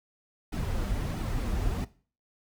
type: noise with flanger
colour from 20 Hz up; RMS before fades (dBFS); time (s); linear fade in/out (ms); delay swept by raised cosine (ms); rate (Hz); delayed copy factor
brown; -30; 0.52-1.85; 10; 1.8 to 7.5; 1.5; -0.7
effects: noise-tail reverb RT60 0.4 s tail -18 dB re dry